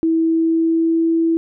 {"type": "tone with pitch glide", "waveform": "sine", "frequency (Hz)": [325.6, 329.2], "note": ["E4", "E4"], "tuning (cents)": [-21, -2], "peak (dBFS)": -13, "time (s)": [0.03, 1.37], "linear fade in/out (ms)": 0, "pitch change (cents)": 19, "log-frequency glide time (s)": [0.16, 1.09], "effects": []}